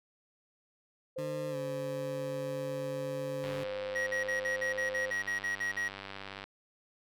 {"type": "tone", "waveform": "sine", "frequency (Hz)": 520, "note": "C5", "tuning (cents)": -11, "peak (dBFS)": -35, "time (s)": [1.16, 5.11], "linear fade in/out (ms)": 10}
{"type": "tone with pitch glide", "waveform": "20% pulse", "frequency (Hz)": [150.3, 142.03], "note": ["D3", "C#3"], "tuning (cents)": [40, 42], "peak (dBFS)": -34, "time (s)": [1.18, 3.64], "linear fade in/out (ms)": 5, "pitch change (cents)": -98, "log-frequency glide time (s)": [1.5, 1.56]}
{"type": "click train", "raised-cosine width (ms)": 0.3, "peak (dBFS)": -26, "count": 295, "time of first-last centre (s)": [3.44, 6.44], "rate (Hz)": 98}
{"type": "tone bursts", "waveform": "triangle", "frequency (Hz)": 1900, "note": "A#6", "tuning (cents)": 33, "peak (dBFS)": -29, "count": 12, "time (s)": [3.95, 5.885], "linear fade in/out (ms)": 10, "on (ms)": 120, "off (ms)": 45}
{"effects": []}